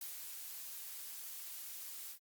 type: noise with ADSR envelope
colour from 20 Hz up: blue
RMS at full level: -45 dBFS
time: 0.01-2.19 s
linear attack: 4 ms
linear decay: 170 ms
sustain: -2 dB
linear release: 91 ms
effects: Opus 48 kbps